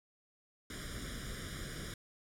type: noise with comb filter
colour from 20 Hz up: pink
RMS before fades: -43 dBFS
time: 0.7-1.94 s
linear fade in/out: 2 ms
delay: 0.57 ms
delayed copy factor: +1
effects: low-pass 11000 Hz 12 dB/octave